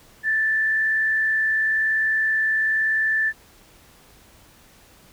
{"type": "tone with frequency modulation", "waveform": "sine", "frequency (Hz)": 1760, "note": "A6", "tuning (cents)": 0, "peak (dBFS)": -18, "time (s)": [0.23, 3.33], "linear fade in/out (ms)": 50, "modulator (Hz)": 61, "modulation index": 0.35, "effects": ["pink hiss -52 dBFS RMS until 5.12 s"]}